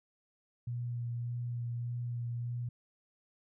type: tone with vibrato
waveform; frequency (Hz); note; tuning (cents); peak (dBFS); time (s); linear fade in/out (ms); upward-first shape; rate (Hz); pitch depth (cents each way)
sine; 119.9; A#2; +49; -34; 0.67-2.69; 5; sine; 1.7; 15
effects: none